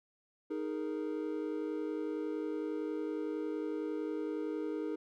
triangle chord, D# suspended fourth, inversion none, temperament equal, 311.1 / 415.3 / 466.2 Hz, D#4 / G#4 / A#4, 0 / 0 / 0 cents, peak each -35 / -38 / -39 dBFS, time 0.5-4.96 s, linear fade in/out 10 ms, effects none

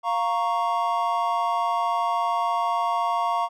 triangle chord, Bb minor, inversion second, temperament equal, 698.5 / 932.3 / 1108.7 Hz, F5 / Bb5 / Db6, 0 / 0 / 0 cents, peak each -24 dBFS, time 0.03-3.49 s, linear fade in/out 50 ms, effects none

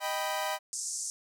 sawtooth chord, Eb augmented, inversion none, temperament equal, 622.3 / 784 / 987.8 Hz, Eb5 / G5 / B5, 0 / 0 / 0 cents, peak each -31 dBFS, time 0-0.59 s, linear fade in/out 50 ms
pink band-pass noise, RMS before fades -36 dBFS, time 0.73-1.1 s, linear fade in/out 0 ms, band 5600 to 9100 Hz, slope 48 dB/octave
effects none

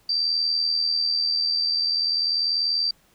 sine tone with amplitude modulation, 4679 Hz, D8, 7 cents flat, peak -18 dBFS, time 0.09-2.91 s, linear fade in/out 5 ms, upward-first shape sine, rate 80.4 Hz, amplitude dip 50%, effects pink hiss -60 dBFS RMS until 3.14 s

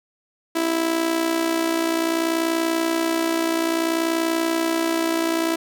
sawtooth tone with amplitude modulation, 329.6 Hz, E4, in tune, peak -13 dBFS, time 0.55-5.56 s, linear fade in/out 10 ms, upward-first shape sine, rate 60.6 Hz, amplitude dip 60%, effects none

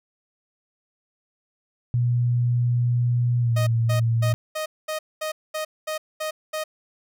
sine tone with pitch glide, 121.2 to 115.19 Hz, B2 to A#2, -32 to -20 cents, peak -18 dBFS, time 1.94-4.34 s, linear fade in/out 0 ms, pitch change -88 cents, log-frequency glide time 3.4-3.55 s
sawtooth tone bursts, 622.3 Hz, D#5, in tune, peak -22 dBFS, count 10, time 3.56-6.64 s, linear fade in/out 10 ms, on 110 ms, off 220 ms
effects none

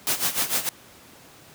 white noise with tremolo, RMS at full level -22 dBFS, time 0.07-0.69 s, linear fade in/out 0 ms, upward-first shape sine, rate 6.7 Hz, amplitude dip 80%, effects pink hiss -49 dBFS RMS until 1.54 s + high-pass 100 Hz 12 dB/octave

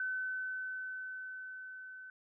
sine tone with level ramp, 1518 Hz, F#6, 44 cents sharp, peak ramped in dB -33 to -47 dBFS, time 0-2.1 s, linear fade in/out 2 ms, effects none

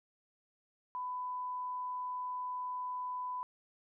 sine tone, 999 Hz, B5, 20 cents sharp, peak -36 dBFS, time 0.95-3.43 s, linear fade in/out 0 ms, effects none

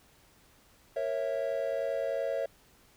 triangle chord, A# diminished, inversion none, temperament equal with one note detuned, 466.2 / 548.9 / 659.3 Hz, A#4 / C#5 / E5, 0 / -17 / 0 cents, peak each -35 / -30 / -32 dBFS, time 0.96-2.46 s, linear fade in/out 5 ms, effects pink hiss -62 dBFS RMS until 2.96 s

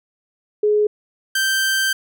sine / sawtooth tone pair in turn, 420.1 / 1563.3 Hz, G#4 / G6, +20 / -5 cents, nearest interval octave + major seventh, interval 2275 cents, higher second, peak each -13 / -13 dBFS, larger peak neither, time 0.63-0.87 / 1.35-1.93 s, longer second, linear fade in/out 5 ms, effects none

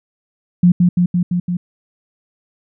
sine tone with echo, 176.9 Hz, F3, 23 cents sharp, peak -6 dBFS, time 0.63-0.72 s, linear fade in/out 5 ms, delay 170 ms, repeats 5, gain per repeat -2 dB, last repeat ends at 1.57 s, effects none

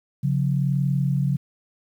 sine tone pair together, 138.6 / 179.58 Hz, C#3 / F3, 0 / +49 cents, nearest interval major third, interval 449 cents, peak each -20 / -25 dBFS, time 0.23-1.37 s, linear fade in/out 10 ms, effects 9-bit

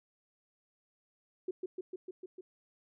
sine tone with echo, 368.9 Hz, F#4, 5 cents flat, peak -32 dBFS, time 1.48-1.51 s, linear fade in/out 5 ms, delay 150 ms, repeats 6, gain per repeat -2 dB, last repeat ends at 2.41 s, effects none

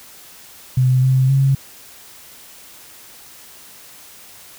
sine tone with pitch steps, 128.4 / 130.8 / 135.8 Hz, C3 / C3 / C#3, -32 / 0 / -35 cents, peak -11 dBFS, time 0.77-1.55 s, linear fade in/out 5 ms, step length 260 ms, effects white hiss -42 dBFS RMS until 4.58 s

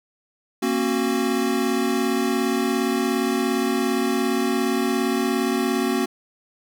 square chord, F# major, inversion first, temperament equal with one note detuned, 233.1 / 270.4 / 370 Hz, A#3 / C#4 / F#4, 0 / -43 / 0 cents, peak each -25 dBFS, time 0.62-6.06 s, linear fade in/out 10 ms, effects none

